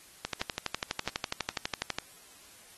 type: click train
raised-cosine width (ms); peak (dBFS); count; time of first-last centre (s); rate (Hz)
0.2; -13; 22; 0.25-1.986; 12.1
effects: white hiss -55 dBFS RMS until 2.77 s + AAC 32 kbps